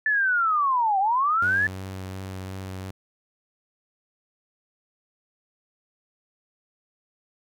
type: linear two-way sweep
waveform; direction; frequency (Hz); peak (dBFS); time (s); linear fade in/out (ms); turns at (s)
sine; down then up; 1760 to 753 to 1760; -19; 0.06-1.67; 2; 0.99
type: tone with vibrato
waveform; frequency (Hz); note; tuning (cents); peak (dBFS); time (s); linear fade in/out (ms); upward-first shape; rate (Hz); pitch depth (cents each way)
sawtooth; 94.7; F#2; +41; -29; 1.42-2.91; 5; sine; 2.8; 15
effects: none